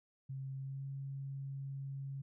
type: tone with pitch glide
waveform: sine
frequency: 134.5 to 137.01 Hz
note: C3 to C#3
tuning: +48 to -20 cents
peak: -40 dBFS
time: 0.29-2.22 s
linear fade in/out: 10 ms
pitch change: +32 cents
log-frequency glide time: 0.58-0.85 s
effects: none